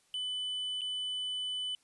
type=tone with dropouts; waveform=triangle; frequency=3000 Hz; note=F#7; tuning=23 cents sharp; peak=-32 dBFS; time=0.14-1.75 s; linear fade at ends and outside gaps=1 ms; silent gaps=0.81-0.816 s; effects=white hiss -69 dBFS RMS until 1.83 s + resampled to 24000 Hz